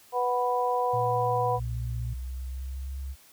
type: harmonic tone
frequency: 246.9 Hz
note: B3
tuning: in tune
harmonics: 2 / 3 / 4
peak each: -28 / -28 / -28 dBFS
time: 0.12-1.6 s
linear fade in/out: 50 ms
type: tone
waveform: sine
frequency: 118 Hz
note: A#2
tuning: 22 cents sharp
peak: -31 dBFS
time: 0.93-2.14 s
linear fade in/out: 10 ms
type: tone with pitch glide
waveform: sine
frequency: 62 to 67.22 Hz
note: B1 to C2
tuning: +7 to +47 cents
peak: -32 dBFS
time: 1.56-3.16 s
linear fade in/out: 50 ms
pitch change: +140 cents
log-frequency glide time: 2.01-2.94 s
effects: white hiss -56 dBFS RMS until 3.32 s